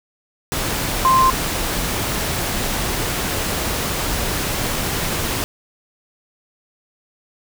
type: tone in noise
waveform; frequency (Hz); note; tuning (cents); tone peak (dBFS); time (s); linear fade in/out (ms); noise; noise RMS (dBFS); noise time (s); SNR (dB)
sine; 1046.5; C6; 0; -11; 1.05-1.3; 0; pink; -22; 0.52-5.44; +8
effects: none